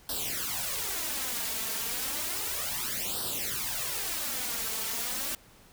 white noise with flanger, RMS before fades -33 dBFS, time 0.09-5.35 s, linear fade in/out 2 ms, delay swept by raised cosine 0.22 to 4.52 ms, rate 0.32 Hz, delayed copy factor +0.85, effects pink hiss -57 dBFS RMS until 5.72 s

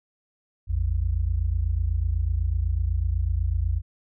sine tone pair together, 56.26 / 84.3 Hz, A1 / E2, +39 / +39 cents, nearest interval perfect fifth, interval 700 cents, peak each -24 dBFS, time 0.67-3.82 s, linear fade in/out 50 ms, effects none

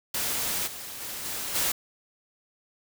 white noise with level steps, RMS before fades -29 / -39 / -36 / -33 / -26 dBFS, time 0.14-1.72 s, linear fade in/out 5 ms, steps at 0.66 / 1 / 1.24 / 1.54 s, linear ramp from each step 20 ms, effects none

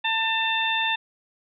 harmonic tone, 895 Hz, A5, 29 cents sharp, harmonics 1 / 2 / 3 / 4, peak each -27 / -27 / -27 / -27 dBFS, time 0.04-0.96 s, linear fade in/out 10 ms, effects none

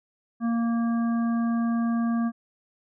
harmonic tone, 232.1 Hz, A#3, 7 cents flat, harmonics 1 / 3 / 5 / 7, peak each -22 / -37 / -37 / -43 dBFS, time 0.4-2.32 s, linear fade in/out 50 ms, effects none

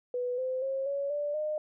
sine tone with pitch steps, 493.9 / 515.2 / 537.4 / 560.5 / 584.6 / 609.8 Hz, B4 / C5 / C5 / C#5 / D5 / D#5, 0 / -27 / +46 / +19 / -8 / -35 cents, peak -29 dBFS, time 0.14-1.58 s, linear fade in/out 2 ms, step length 240 ms, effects none

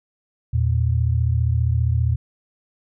sine tone pair together, 82.16 / 117.2 Hz, E2 / A#2, -5 / +10 cents, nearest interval tritone, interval 615 cents, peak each -19 dBFS, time 0.53-2.16 s, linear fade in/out 10 ms, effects none

